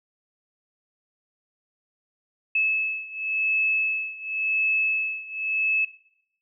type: beating tone pair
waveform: sine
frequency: 2600 / 2600.92 Hz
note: E7 / E7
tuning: -24 / -24 cents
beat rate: 0.92 Hz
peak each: -24 / -26 dBFS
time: 2.55-5.85 s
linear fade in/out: 5 ms
effects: noise-tail reverb RT60 0.7 s tail -17 dB re dry